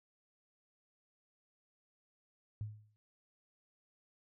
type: tone with exponential decay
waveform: sine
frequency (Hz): 106.4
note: G#2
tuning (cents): +42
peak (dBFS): -35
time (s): 2.61-2.96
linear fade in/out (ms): 0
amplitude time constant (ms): 75
effects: none